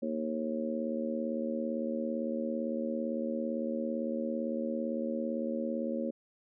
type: harmonic tone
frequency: 77.78 Hz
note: D#2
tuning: in tune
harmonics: 3 / 4 / 5 / 6 / 7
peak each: -34 / -39 / -42 / -45 / -36 dBFS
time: 0.02-6.11 s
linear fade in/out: 10 ms
effects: none